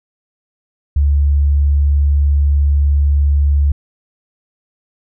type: tone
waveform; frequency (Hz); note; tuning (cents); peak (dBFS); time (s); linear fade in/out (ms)
sine; 71.6; D2; -43; -9; 0.96-3.72; 5
effects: none